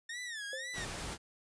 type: tone with vibrato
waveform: sawtooth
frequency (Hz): 1802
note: A6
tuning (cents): +41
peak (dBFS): -36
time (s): 0.09-0.85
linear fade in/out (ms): 5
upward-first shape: sine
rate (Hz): 2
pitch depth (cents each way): 170
type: tone with exponential decay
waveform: sine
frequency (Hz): 528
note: C5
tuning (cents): +16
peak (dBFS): -38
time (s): 0.53-0.82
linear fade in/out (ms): 2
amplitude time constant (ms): 62
type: noise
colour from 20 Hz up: pink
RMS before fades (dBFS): -41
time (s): 0.73-1.18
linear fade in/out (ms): 50
effects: resampled to 22050 Hz